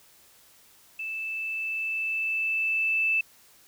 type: tone with level ramp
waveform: sine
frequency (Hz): 2637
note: E7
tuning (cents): 0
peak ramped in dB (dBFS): -31 to -21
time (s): 0.99-3.21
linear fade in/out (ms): 5
effects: white hiss -57 dBFS RMS until 3.67 s